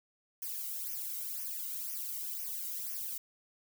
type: noise with flanger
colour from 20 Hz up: violet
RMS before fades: -39 dBFS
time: 0.42-3.18 s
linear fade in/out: 5 ms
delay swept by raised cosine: 0.25 to 1.19 ms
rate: 2 Hz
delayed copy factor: -0.95
effects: none